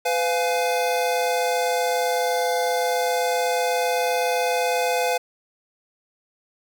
square chord, F diminished, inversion second, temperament just, 502.9 / 698.5 / 838.1 Hz, Cb5 / F5 / Ab5, +31 / 0 / +16 cents, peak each -24 / -25 / -28 dBFS, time 0.05-5.18 s, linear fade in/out 10 ms, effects none

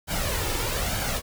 pink noise with flanger, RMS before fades -27 dBFS, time 0.07-1.22 s, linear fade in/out 50 ms, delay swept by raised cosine 1.3 to 2.3 ms, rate 1.1 Hz, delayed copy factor +0.6, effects none

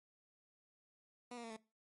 15% pulse tone with pitch steps, 244.4 / 236.1 / 228 / 220.3 Hz, B3 / A#3 / A#3 / A3, -18 / +22 / -38 / +2 cents, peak -40 dBFS, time 1.31-1.566 s, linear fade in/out 5 ms, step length 64 ms, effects noise-tail reverb RT60 0.3 s tail -21 dB re dry + MP3 48 kbps

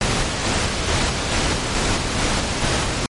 pink noise with tremolo, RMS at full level -19 dBFS, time 0.01-3.06 s, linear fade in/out 2 ms, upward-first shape square, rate 2.3 Hz, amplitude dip 30%, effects low-pass 8000 Hz 12 dB/octave + MP3 48 kbps

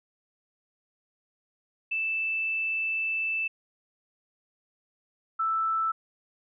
sine tone pair in turn, 2642 / 1321 Hz, E7 / E6, +3 / +3 cents, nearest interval octave, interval 1200 cents, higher first, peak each -26 / -24 dBFS, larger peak second, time 1.91-3.48 / 5.39-5.92 s, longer first, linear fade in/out 10 ms, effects none

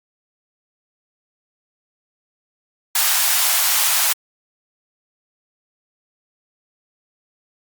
white high-pass noise, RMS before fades -17 dBFS, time 2.95-4.13 s, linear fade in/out 5 ms, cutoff 670 Hz, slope 48 dB/octave, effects Opus 48 kbps

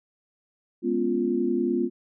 sine chord, C# dominant seventh, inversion second, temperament equal, 207.7 / 246.9 / 277.2 / 349.2 Hz, G#3 / B3 / C#4 / E#4, 0 / 0 / 0 / 0 cents, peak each -31 / -26 / -31 / -25 dBFS, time 0.82-1.9 s, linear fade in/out 50 ms, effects none

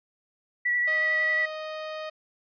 sine tone with vibrato, 1947 Hz, B6, 25 cents flat, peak -22 dBFS, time 0.65-1.46 s, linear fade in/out 10 ms, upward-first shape sine, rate 11 Hz, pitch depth 16 cents each way
sawtooth tone, 622.3 Hz, D#5, in tune, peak -29 dBFS, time 0.87-2.1 s, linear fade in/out 10 ms
effects resampled to 11025 Hz

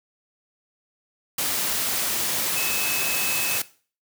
sine tone in noise, 2587 Hz, E7, 33 cents flat, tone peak -28 dBFS, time 2.56-3.58 s, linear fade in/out 5 ms, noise white, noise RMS -25 dBFS, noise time 1.38-3.62 s, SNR -6 dB, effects noise-tail reverb RT60 0.4 s tail -18 dB re dry + high-pass 100 Hz 12 dB/octave

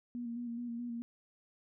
sine tone with vibrato, 237.6 Hz, A#3, 33 cents sharp, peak -37 dBFS, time 0.15-1.02 s, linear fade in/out 0 ms, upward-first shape square, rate 4.7 Hz, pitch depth 28 cents each way, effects none

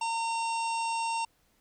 harmonic tone, 914 Hz, A#5, 34 cents flat, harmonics 1 / 3 / 4 / 5 / 6 / 7 / 8 / 9, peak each -29 / -37 / -48 / -49 / -43 / -52 / -54 / -43 dBFS, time 0.01-1.25 s, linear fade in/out 5 ms, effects pink hiss -69 dBFS RMS until 1.6 s

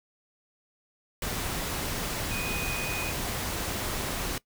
sine tone in noise, 2489 Hz, D#7, in tune, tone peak -34 dBFS, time 2.31-3.11 s, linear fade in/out 2 ms, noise pink, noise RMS -32 dBFS, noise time 1.22-4.38 s, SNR -5 dB, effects noise-tail reverb RT60 0.1 s tail -20 dB re dry

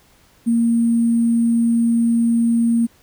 sine tone with sample-and-hold, 232.4 Hz, A#3, 5 cents flat, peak -13 dBFS, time 0.46-2.87 s, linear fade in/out 20 ms, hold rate 8820 Hz, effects pink hiss -54 dBFS RMS until 3.02 s

